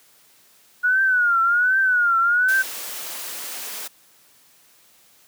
sine tone with vibrato, 1453 Hz, F#6, 32 cents flat, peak -15 dBFS, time 0.83-2.63 s, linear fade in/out 20 ms, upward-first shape triangle, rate 1.3 Hz, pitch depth 140 cents each way
white high-pass noise, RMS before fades -32 dBFS, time 2.48-3.88 s, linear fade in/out 10 ms, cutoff 310 Hz, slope 12 dB/octave
effects white hiss -55 dBFS RMS until 5.27 s + high-pass 100 Hz 12 dB/octave

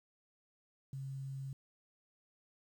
sine tone with quantisation, 135.3 Hz, C#3, 42 cents flat, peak -40 dBFS, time 0.93-1.53 s, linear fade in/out 2 ms, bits 11, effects none

